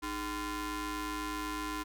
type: ring-modulated tone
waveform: sawtooth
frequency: 359.5 Hz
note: F#4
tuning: 50 cents flat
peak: -28 dBFS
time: 0.02-1.84 s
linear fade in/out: 20 ms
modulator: 665 Hz
effects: none